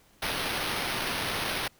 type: noise with sample-and-hold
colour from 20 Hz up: blue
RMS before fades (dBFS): -31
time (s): 0.22-1.68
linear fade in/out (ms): 5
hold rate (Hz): 7350
effects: pink hiss -61 dBFS RMS until 1.79 s